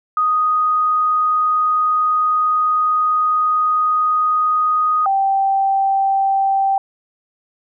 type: tone pair in turn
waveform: sine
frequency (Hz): 1244.5 / 780.8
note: D#6 / G5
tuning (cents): 0 / -7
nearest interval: minor sixth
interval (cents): 807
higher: first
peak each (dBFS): -13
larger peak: neither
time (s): 0.17-5.06 / 5.06-6.78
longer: first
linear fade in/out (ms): 2
effects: none